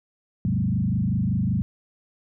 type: tone with frequency modulation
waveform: sine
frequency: 153.6 Hz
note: D#3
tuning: 22 cents flat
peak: -20 dBFS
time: 0.45-1.62 s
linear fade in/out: 0 ms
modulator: 25.3 Hz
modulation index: 2.5
effects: none